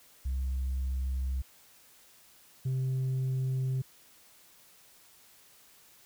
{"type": "tone pair in turn", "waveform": "sine", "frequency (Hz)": [65.41, 130.82], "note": ["C2", "C3"], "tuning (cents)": [0, 0], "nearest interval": "octave", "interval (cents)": 1200, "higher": "second", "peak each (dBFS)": [-27, -25], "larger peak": "second", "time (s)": [[0.25, 1.42], [2.65, 3.82]], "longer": "neither", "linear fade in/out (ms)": 10, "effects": ["tanh soft clip ceiling -27 dBFS", "white hiss -59 dBFS RMS until 6.05 s"]}